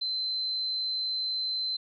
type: tone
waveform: sine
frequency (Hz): 4076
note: C8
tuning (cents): -46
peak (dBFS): -28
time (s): 0.01-1.77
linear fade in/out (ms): 10
effects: none